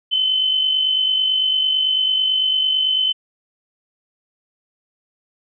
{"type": "tone with amplitude modulation", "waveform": "sine", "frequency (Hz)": 3050, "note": "G7", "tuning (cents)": -48, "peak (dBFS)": -13, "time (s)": [0.11, 3.13], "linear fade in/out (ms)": 20, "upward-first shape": "sine", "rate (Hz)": 49, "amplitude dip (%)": 45, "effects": []}